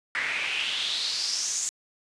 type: noise with band-pass filter sweep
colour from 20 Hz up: pink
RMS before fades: -29 dBFS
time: 0.15-1.69 s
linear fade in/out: 0 ms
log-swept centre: 1900 to 7300 Hz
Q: 4.8
effects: resampled to 22050 Hz